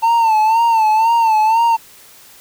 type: tone with vibrato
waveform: triangle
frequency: 895 Hz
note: A5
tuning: 29 cents sharp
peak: -8 dBFS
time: 0.02-1.77 s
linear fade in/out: 20 ms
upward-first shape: sine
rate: 2 Hz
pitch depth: 73 cents each way
effects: white hiss -43 dBFS RMS until 2.4 s